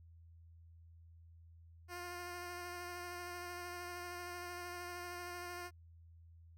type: tone with vibrato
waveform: 10% pulse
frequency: 353.1 Hz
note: F4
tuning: 19 cents sharp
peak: -36 dBFS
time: 1.88-5.71 s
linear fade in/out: 50 ms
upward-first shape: sine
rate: 13 Hz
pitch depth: 15 cents each way
effects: added 83 Hz sine -57 dBFS peak until 6.57 s